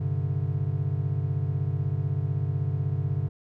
triangle chord, G suspended fourth, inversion none, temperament equal, 98 / 130.81 / 146.83 Hz, G2 / C3 / D3, 0 / 0 / 0 cents, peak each -27 dBFS, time 0-3.29 s, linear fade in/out 10 ms, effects none

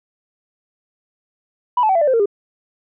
sine tone with pitch steps, 984 / 866.6 / 763.2 / 672.1 / 591.9 / 521.3 / 459.1 / 404.3 Hz, B5 / A5 / G5 / E5 / D5 / C5 / A#4 / G#4, -7 / -27 / -47 / +33 / +13 / -6 / -26 / -46 cents, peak -11 dBFS, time 1.77-2.258 s, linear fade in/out 5 ms, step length 61 ms, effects tanh soft clip ceiling -8 dBFS

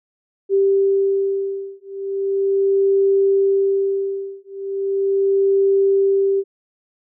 sine beating tone pair, 392 / 392.38 Hz, G4 / G4, 0 / +2 cents, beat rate 0.38 Hz, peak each -18 / -18 dBFS, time 0.49-6.44 s, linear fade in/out 50 ms, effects none

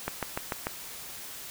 click train, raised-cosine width 0.5 ms, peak -14 dBFS, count 5, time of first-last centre 0.08-0.669 s, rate 6.79 Hz, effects white hiss -42 dBFS RMS until 1.5 s

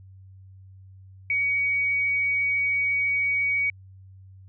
sine tone, 2253 Hz, C#7, 28 cents sharp, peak -21 dBFS, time 1.3-3.7 s, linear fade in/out 2 ms, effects added 95 Hz sine -45 dBFS peak until 4.48 s

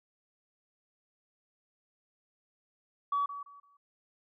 sine tone with echo, 1138 Hz, C#6, 45 cents sharp, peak -26 dBFS, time 3.12-3.26 s, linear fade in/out 5 ms, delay 170 ms, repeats 3, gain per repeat -12 dB, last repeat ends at 3.77 s, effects tanh soft clip ceiling -22 dBFS

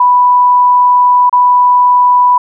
sine tone with dropouts, 987.8 Hz, B5, in tune, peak -4 dBFS, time 0-2.38 s, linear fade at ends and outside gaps 5 ms, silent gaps 1.296-1.327 s, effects none

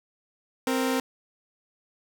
sawtooth tone pair together, 261.6 / 465 Hz, C4 / A#4, 0 / -4 cents, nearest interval minor seventh, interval 996 cents, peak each -21 / -25 dBFS, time 0.67-1 s, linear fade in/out 2 ms, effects none

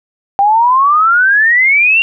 sine exponential sweep, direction up, 784 to 2794 Hz, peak -6 dBFS, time 0.39-2.02 s, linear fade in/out 0 ms, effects none

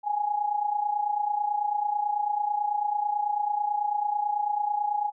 sine tone with amplitude modulation, 830.6 Hz, G#5, in tune, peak -21 dBFS, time 0.03-5.12 s, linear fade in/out 50 ms, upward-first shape sine, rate 29.1 Hz, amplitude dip 70%, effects none

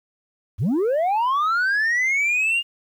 sine linear sweep, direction up, 73.42 to 2843 Hz, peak -15 dBFS, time 0.58-2.63 s, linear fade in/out 50 ms, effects tanh soft clip ceiling -17 dBFS + 9-bit

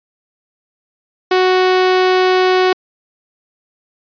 sawtooth tone, 370 Hz, F#4, in tune, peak -6 dBFS, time 1.31-2.73 s, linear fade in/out 5 ms, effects resampled to 11025 Hz

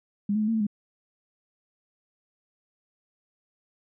sine tone with pitch steps, 203.7 / 215.1 / 213 / 226.6 / 220.6 / 207.1 Hz, G#3 / A3 / G#3 / A#3 / A3 / G#3, -33 / -39 / +44 / -49 / +5 / -5 cents, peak -22 dBFS, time 0.29-0.668 s, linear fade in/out 5 ms, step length 63 ms, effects none

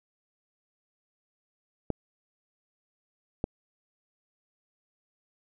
clicks, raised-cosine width 2 ms, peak -14 dBFS, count 2, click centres 1.903 / 3.441 s, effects none

